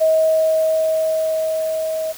sine tone with level ramp, 636 Hz, D#5, 38 cents sharp, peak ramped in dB -11 to -20 dBFS, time 0-2.13 s, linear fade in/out 20 ms, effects white hiss -37 dBFS RMS until 2.17 s

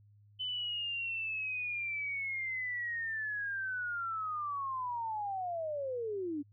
sine linear sweep, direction down, 3035 to 277.4 Hz, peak -34 dBFS, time 0.39-6.43 s, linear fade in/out 20 ms, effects added 103 Hz sine -59 dBFS peak until 6.52 s

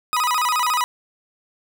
40% pulse tone with vibrato, 1109 Hz, C#6, in tune, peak -17 dBFS, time 0.13-0.84 s, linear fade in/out 0 ms, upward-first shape square, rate 14 Hz, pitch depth 210 cents each way, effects none

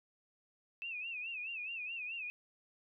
sine tone with vibrato, 2605 Hz, E7, 21 cents flat, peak -39 dBFS, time 0.82-2.3 s, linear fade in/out 0 ms, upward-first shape sine, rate 4.7 Hz, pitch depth 120 cents each way, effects none

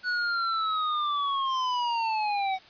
square linear sweep, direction down, 1481 to 747 Hz, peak -26 dBFS, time 0.03-2.59 s, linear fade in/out 50 ms, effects white hiss -52 dBFS RMS until 2.69 s + resampled to 11025 Hz

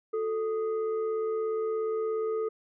sine tone with frequency modulation, 440 Hz, A4, in tune, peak -27 dBFS, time 0.13-2.49 s, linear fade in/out 10 ms, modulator 803 Hz, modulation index 0.44, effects none

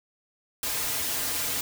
white noise with comb filter, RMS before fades -29 dBFS, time 0.63-1.61 s, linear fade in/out 2 ms, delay 5.3 ms, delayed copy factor -0.85, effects none

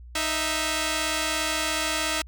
5% pulse tone pair together, 311.1 / 659.2 Hz, D#4 / E5, 0 / 0 cents, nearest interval octave + minor second, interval 1300 cents, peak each -16 dBFS, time 0.15-2.22 s, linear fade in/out 5 ms, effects added 60 Hz sine -41 dBFS peak until 2.27 s

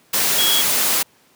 sine tone in noise, 3322 Hz, G#7, in tune, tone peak -17 dBFS, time 0.38-0.62 s, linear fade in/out 10 ms, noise white, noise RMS -18 dBFS, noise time 0.13-1.03 s, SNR -2 dB, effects pink hiss -55 dBFS RMS until 1.35 s + high-pass 150 Hz 12 dB/octave

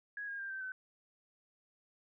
sine tone with pitch steps, 1661.2 / 1625.1 / 1589.9 / 1555.3 / 1521.6 Hz, G#6 / G#6 / G6 / G6 / F#6, 0 / -38 / +24 / -14 / +48 cents, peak -39 dBFS, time 0.17-0.72 s, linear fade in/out 2 ms, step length 110 ms, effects none

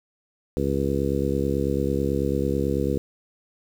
harmonic tone, 69.1 Hz, C#2, 5 cents flat, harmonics 1 / 2 / 3 / 4 / 5 / 6 / 7, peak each -29 / -29 / -29 / -29 / -29 / -29 / -29 dBFS, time 0.57-2.98 s, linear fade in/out 0 ms, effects 8-bit

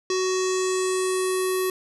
square tone with low-pass filter sweep, 372.6 Hz, F#4, 12 cents sharp, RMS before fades -24 dBFS, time 0.1-1.7 s, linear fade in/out 2 ms, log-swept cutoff 5800 to 12000 Hz, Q 4, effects none

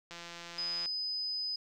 click train, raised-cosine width 0.2 ms, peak -28 dBFS, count 129, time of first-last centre 0.11-0.859 s, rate 171 Hz
sine tone, 5010 Hz, D#8, 11 cents sharp, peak -33 dBFS, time 0.58-1.56 s, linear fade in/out 5 ms
effects 11-bit

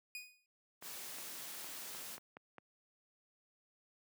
sawtooth tone with exponential decay, 2476 Hz, D#7, 9 cents flat, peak -38 dBFS, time 0.15-0.46 s, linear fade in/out 1 ms, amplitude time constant 67 ms
white noise, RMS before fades -47 dBFS, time 0.81-2.19 s, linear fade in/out 50 ms
clicks, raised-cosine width 0.5 ms, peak -35 dBFS, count 7, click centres 0.825 / 1.185 / 1.644 / 1.949 / 2.18 / 2.369 / 2.583 s
effects high-pass 150 Hz 12 dB/octave

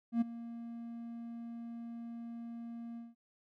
triangle tone with ADSR envelope, 233.1 Hz, A#3, in tune, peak -23 dBFS, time 0.12-3.15 s, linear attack 93 ms, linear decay 14 ms, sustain -17 dB, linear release 180 ms, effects none

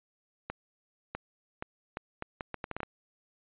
accelerating click train, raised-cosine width 0.5 ms, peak -20 dBFS, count 12, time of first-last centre 0.5-2.832 s, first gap 650 ms, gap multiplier 0.73, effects resampled to 8000 Hz

